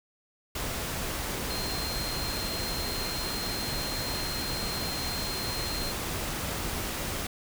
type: tone in noise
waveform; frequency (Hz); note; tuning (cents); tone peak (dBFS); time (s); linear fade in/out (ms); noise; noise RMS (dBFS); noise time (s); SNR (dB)
sine; 4186; C8; 0; -35; 1.5-5.92; 5; pink; -33; 0.55-7.27; -5
effects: none